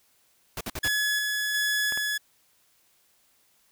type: noise bursts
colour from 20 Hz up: pink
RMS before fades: -33 dBFS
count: 4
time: 0.57-0.881 s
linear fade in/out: 2 ms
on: 38 ms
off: 53 ms
type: tone with tremolo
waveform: sawtooth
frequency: 1698 Hz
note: G#6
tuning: 38 cents sharp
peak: -20 dBFS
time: 0.83-2.18 s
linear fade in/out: 10 ms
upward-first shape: square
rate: 1.4 Hz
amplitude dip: 25%
type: clicks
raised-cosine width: 0.5 ms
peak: -22 dBFS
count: 2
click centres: 1.923 / 1.975 s
effects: white hiss -65 dBFS RMS until 3.71 s